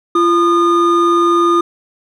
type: tone pair together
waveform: triangle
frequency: 342.7 / 1221.2 Hz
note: F4 / D#6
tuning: -33 / -33 cents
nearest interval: octave + minor seventh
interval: 2200 cents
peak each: -10 dBFS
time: 0.15-1.61 s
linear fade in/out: 5 ms
effects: none